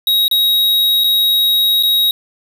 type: tone with dropouts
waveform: square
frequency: 3802 Hz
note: A#7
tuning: 33 cents sharp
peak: -11 dBFS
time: 0.07-2.11 s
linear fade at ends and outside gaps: 2 ms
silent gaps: 0.281-0.312 / 1.038-1.042 / 1.827-1.833 s
effects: none